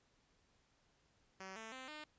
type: tone with pitch steps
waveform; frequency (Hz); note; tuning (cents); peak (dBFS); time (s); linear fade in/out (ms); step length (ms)
5% pulse; 190.3 / 222.4 / 260 / 303.8; F#3 / A3 / C4 / D#4; +49 / +19 / -11 / -41; -37; 1.4-2.04; 2; 160
effects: pink hiss -75 dBFS RMS until 2.18 s + resampled to 16000 Hz